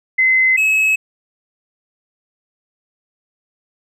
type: tone pair in turn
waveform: sine / triangle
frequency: 2051 / 2574 Hz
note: C7 / E7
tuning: -35 / -42 cents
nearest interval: major third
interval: 393 cents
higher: second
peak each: -10 dBFS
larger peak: neither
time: 0.18-0.57 / 0.57-0.96 s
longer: neither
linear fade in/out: 10 ms
effects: none